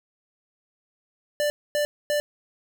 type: tone bursts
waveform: square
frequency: 590 Hz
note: D5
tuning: 8 cents sharp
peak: -22 dBFS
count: 3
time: 1.4-2.2 s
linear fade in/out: 0 ms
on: 100 ms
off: 250 ms
effects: none